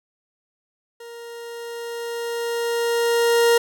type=tone with level ramp; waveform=40% pulse; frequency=468.5 Hz; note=A#4; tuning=9 cents sharp; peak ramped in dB=-36 to -12 dBFS; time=1-3.58 s; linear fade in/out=5 ms; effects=none